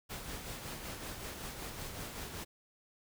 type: noise with tremolo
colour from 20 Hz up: pink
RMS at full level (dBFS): -42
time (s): 0.09-2.45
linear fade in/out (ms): 20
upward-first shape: sine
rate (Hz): 5.3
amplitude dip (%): 40
effects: none